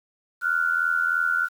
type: tone pair together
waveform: sine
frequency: 1396.9 / 1480 Hz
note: F6 / F#6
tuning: 0 / 0 cents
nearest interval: minor second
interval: 100 cents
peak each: -23 dBFS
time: 0.41-1.49 s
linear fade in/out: 50 ms
effects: 8-bit